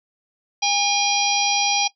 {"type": "harmonic tone", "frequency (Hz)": 810, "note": "G#5", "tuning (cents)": -43, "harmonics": [1, 3, 4, 5, 6, 7], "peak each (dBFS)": [-22, -24, -24, -29, -26, -25], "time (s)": [0.62, 1.88], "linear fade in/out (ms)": 10, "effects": ["noise-tail reverb RT60 0.1 s tail -18 dB re dry"]}